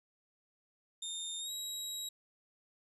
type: tone with pitch glide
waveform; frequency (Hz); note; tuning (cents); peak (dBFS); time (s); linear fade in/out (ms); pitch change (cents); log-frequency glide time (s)
25% pulse; 3642 to 3843; A#7 to B7; -41 to -48; -34; 1.02-2.09; 5; +93; 1.39-1.51
effects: none